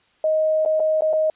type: tone with dropouts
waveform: sine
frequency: 626 Hz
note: D#5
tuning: 10 cents sharp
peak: -16 dBFS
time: 0.24-1.3 s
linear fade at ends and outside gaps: 2 ms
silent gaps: 0.651-0.659 / 0.797-0.802 / 1.009-1.02 / 1.13-1.134 s
effects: white hiss -60 dBFS RMS until 1.35 s + resampled to 8000 Hz